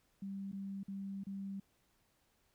sine tone with dropouts, 196 Hz, G3, in tune, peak -40 dBFS, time 0.22-1.6 s, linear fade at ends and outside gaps 5 ms, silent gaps 0.517-0.528 / 0.833-0.881 / 1.237-1.267 s, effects pink hiss -75 dBFS RMS until 2.54 s

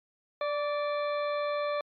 harmonic tone with a mistuned harmonic, 587 Hz, D5, 1 cent flat, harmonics 1 / 2 / 3 / 4 / 6 / 7, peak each -29 / -34 / -43 / -42 / -47 / -49 dBFS, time 0.41-1.81 s, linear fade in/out 2 ms, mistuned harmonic 2, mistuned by -23 cents, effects MP3 48 kbps

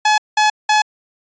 sawtooth tone bursts, 851 Hz, G#5, 42 cents sharp, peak -7 dBFS, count 3, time 0.05-0.82 s, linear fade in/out 5 ms, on 130 ms, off 190 ms, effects resampled to 16000 Hz

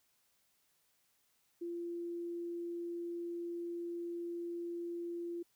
sine tone, 343.5 Hz, F4, 29 cents flat, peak -38 dBFS, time 1.61-5.43 s, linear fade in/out 10 ms, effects white hiss -75 dBFS RMS until 5.55 s

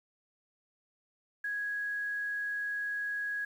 sine tone with quantisation, 1661.2 Hz, G#6, in tune, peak -32 dBFS, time 1.44-3.45 s, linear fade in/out 5 ms, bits 10, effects none

